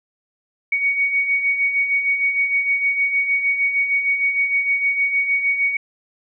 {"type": "beating tone pair", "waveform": "sine", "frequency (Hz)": [2234, 2240.5], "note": ["C#7", "C#7"], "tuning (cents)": [13, 18], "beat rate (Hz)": 6.5, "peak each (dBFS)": [-25, -17], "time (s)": [0.72, 5.77], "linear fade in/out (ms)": 5, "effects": []}